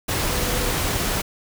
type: tone in noise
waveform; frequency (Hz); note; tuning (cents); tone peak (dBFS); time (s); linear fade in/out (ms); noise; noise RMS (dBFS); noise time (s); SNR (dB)
sine; 493.9; B4; 0; -31; 0.29-0.72; 10; pink; -23; 0.08-1.22; -11
effects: none